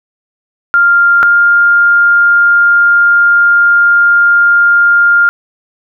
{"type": "tone pair in turn", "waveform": "sine", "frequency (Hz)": [1396.9, 1403.9], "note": ["F6", "F6"], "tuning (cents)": [0, 9], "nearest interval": "unison", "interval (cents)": 9, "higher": "second", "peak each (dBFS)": -4, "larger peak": "neither", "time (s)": [[0.74, 1.23], [1.23, 5.29]], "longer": "second", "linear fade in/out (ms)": 0, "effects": []}